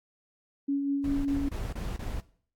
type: tone with tremolo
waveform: sine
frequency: 280 Hz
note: C#4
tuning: 18 cents sharp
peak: -24 dBFS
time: 0.68-1.49 s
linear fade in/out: 10 ms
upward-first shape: sine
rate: 5.1 Hz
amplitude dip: 35%
type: noise bursts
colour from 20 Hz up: brown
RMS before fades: -34 dBFS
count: 5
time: 1.04-2.202 s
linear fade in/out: 2 ms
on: 210 ms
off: 28 ms
effects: noise-tail reverb RT60 0.5 s tail -18 dB re dry + AAC 64 kbps